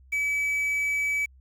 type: tone with quantisation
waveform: triangle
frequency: 2291 Hz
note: D7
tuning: 44 cents flat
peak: -22 dBFS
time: 0.12-1.26 s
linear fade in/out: 10 ms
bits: 8
effects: added 65 Hz sine -51 dBFS peak until 1.4 s